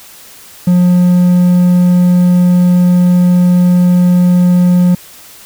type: tone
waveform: triangle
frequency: 178.5 Hz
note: F3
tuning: 38 cents sharp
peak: -3 dBFS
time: 0.67-4.95 s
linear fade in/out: 5 ms
effects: white hiss -36 dBFS RMS until 5.45 s